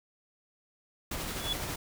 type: noise with tremolo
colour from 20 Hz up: pink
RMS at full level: -35 dBFS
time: 1.11-1.76 s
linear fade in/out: 5 ms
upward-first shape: sine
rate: 12 Hz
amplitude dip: 30%
type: tone with exponential growth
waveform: triangle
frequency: 3409 Hz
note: G#7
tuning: 45 cents sharp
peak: -25 dBFS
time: 1.3-1.53 s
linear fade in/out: 5 ms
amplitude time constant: 48 ms
effects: none